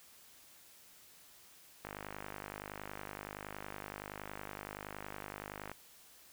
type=click train; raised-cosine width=0.5 ms; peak=-27 dBFS; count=197; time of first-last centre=1.85-5.716 s; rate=50.7 Hz; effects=white hiss -60 dBFS RMS until 6.32 s